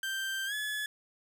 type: tone with pitch glide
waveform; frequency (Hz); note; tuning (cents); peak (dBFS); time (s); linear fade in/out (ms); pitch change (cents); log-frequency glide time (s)
30% pulse; 1568 to 1709.9; G6 to A6; 0 to -50; -30; 0.03-0.86; 2; +150; 0.46-0.54
effects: 11-bit